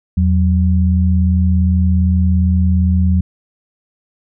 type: tone pair together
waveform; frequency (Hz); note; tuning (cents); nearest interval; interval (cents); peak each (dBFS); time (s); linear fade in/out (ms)
sine; 82.41 / 185; E2 / F#3; 0 / 0; octave + major second; 1400; -11 / -15; 0.17-3.21; 5
effects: none